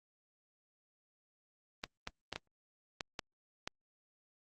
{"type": "clicks", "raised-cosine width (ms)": 0.2, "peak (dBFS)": -20, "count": 7, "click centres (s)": [1.839, 2.074, 2.327, 2.36, 3.008, 3.192, 3.675], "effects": ["Opus 24 kbps"]}